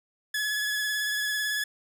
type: tone with vibrato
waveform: sawtooth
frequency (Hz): 1700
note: G#6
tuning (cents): +40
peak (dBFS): -23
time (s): 0.34-1.64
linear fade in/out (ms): 5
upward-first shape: sine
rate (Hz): 18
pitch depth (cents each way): 23
effects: none